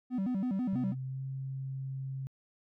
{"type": "tone with vibrato", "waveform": "triangle", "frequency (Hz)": 220, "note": "A3", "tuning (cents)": 0, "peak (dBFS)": -27, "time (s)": [0.1, 0.95], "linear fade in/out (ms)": 50, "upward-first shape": "square", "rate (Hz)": 6.1, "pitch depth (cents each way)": 230}
{"type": "tone with pitch glide", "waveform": "sine", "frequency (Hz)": [130.81, 133.87], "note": ["C3", "C3"], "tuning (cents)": [0, 40], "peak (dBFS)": -35, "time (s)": [0.73, 2.27], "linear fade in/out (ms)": 0, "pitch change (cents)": 40, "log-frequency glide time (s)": [1.04, 1.23]}
{"effects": ["tanh soft clip ceiling -21 dBFS"]}